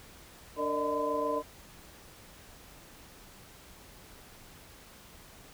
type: tone cluster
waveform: sine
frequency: 294.7 / 456.6 / 593 / 620 / 1017 Hz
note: D4 / A#4 / D5 / D#5 / C6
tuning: +6 / -36 / +17 / -6 / -50 cents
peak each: -37 / -34 / -34 / -38 / -33 dBFS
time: 0.56-1.43 s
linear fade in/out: 50 ms
effects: pink hiss -53 dBFS RMS until 5.53 s